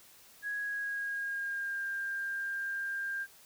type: tone with pitch glide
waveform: sine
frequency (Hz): 1661.2 to 1596.3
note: G#6 to G6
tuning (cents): 0 to +31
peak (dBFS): -33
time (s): 0.42-3.27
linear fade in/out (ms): 50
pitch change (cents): -69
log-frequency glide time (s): 0.59-1.87
effects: white hiss -58 dBFS RMS until 3.45 s